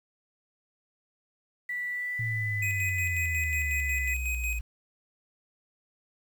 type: tone with pitch glide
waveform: sine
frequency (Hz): 1964 to 2001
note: B6 to B6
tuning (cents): -10 to +22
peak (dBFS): -30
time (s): 1.69-4.14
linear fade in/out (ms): 5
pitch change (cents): +32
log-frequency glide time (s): 1.9-2.49
type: exponential sweep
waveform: sine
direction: down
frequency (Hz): 116.2 to 57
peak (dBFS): -30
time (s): 2.19-4.61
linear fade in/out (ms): 5
type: tone with tremolo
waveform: square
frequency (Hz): 2515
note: D#7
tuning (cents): +18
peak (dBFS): -30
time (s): 2.62-4.59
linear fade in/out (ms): 5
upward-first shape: square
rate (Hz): 5.5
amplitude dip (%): 50
effects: 9-bit